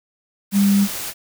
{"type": "tone in noise", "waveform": "sine", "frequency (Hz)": 200, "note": "G3", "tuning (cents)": 35, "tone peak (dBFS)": -12, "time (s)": [0.52, 0.88], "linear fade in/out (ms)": 50, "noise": "white", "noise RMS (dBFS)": -28, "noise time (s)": [0.51, 1.14], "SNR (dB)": 13, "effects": []}